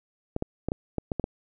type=clicks; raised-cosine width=2 ms; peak=-14 dBFS; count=8; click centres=0.364 / 0.424 / 0.686 / 0.719 / 0.983 / 1.118 / 1.197 / 1.241 s; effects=none